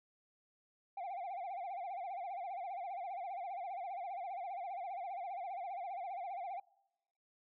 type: tone with vibrato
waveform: sine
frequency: 741 Hz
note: F#5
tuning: 2 cents sharp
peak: -37 dBFS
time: 0.97-6.6 s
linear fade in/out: 5 ms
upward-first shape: sine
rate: 15 Hz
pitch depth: 140 cents each way
effects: noise-tail reverb RT60 1.0 s tail -25 dB re dry + tanh soft clip ceiling -39 dBFS